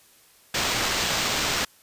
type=noise with sample-and-hold; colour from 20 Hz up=violet; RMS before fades=-25 dBFS; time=0.54-1.65 s; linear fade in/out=5 ms; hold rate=11025 Hz; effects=white hiss -56 dBFS RMS until 1.82 s + resampled to 32000 Hz